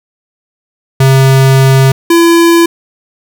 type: tone pair in turn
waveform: square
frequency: 133.8 / 337.2 Hz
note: C3 / E4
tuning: +39 / +39 cents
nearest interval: octave + major third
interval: 1600 cents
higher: second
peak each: -4 dBFS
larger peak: neither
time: 1-1.92 / 2.1-2.66 s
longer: first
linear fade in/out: 5 ms
effects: none